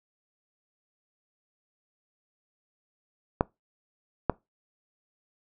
clicks, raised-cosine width 1 ms, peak -7 dBFS, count 2, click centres 3.409 / 4.297 s, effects noise-tail reverb RT60 0.2 s tail -23 dB re dry

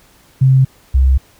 sine tone pair in turn, 132.3 / 65.85 Hz, C3 / C2, +20 / +12 cents, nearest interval octave, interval 1208 cents, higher first, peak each -6 / -7 dBFS, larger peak first, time 0.41-0.65 / 0.94-1.18 s, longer neither, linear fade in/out 10 ms, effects pink hiss -49 dBFS RMS until 1.39 s

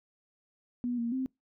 sine tone with pitch steps, 244 / 233.9 / 261.1 Hz, B3 / A#3 / C4, -21 / +6 / -3 cents, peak -29 dBFS, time 0.84-1.26 s, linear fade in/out 0 ms, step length 140 ms, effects noise-tail reverb RT60 0.2 s tail -26 dB re dry

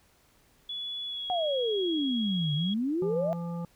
sine tone with pitch glide, 3410 to 3311 Hz, G#7 to G#7, +45 to -6 cents, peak -33 dBFS, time 0.69-2.74 s, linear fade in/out 5 ms, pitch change -51 cents, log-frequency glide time 1.06-1.31 s
sine exponential two-way sweep, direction down then up, 750 to 142.8 to 682 Hz, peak -26 dBFS, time 1.3-3.33 s, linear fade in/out 0 ms, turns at 2.54 s
harmonic tone, 170.7 Hz, F3, 39 cents flat, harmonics 1 / 3 / 5 / 7, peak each -32 / -42 / -46 / -49 dBFS, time 3.02-3.65 s, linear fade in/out 2 ms
effects pink hiss -64 dBFS RMS until 3.75 s

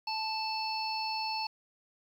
harmonic tone, 880 Hz, A5, in tune, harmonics 1 / 3 / 5 / 6, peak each -34 / -40 / -37 / -43 dBFS, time 0.07-1.47 s, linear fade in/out 5 ms, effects 10-bit

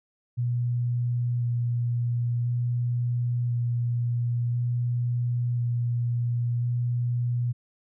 sine tone with vibrato, 120.5 Hz, B2, 42 cents flat, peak -23 dBFS, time 0.37-7.53 s, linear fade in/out 20 ms, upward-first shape square, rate 0.48 Hz, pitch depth 10 cents each way, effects none

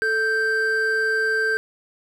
triangle tone pair together, 439.6 / 1568 Hz, A4 / G6, -2 / 0 cents, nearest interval octave + minor seventh, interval 2202 cents, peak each -23 / -18 dBFS, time 0.02-1.57 s, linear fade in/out 0 ms, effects none

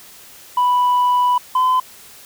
sine tone pair in turn, 987.8 / 1019.1 Hz, B5 / C6, 0 / -46 cents, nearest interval minor second, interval 54 cents, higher second, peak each -10 dBFS, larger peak neither, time 0.57-1.38 / 1.55-1.8 s, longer first, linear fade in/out 5 ms, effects tanh soft clip ceiling -11 dBFS + white hiss -42 dBFS RMS until 2.25 s

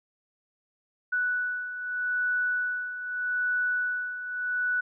sine beating tone pair, 1480 / 1480.81 Hz, F#6 / F#6, 0 / +1 cents, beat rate 0.81 Hz, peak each -33 / -27 dBFS, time 1.12-4.81 s, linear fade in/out 10 ms, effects none

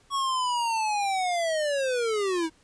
square linear sweep, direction down, 1117 to 311.1 Hz, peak -25 dBFS, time 0.1-2.5 s, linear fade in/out 50 ms, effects pink hiss -61 dBFS RMS until 2.63 s + resampled to 22050 Hz

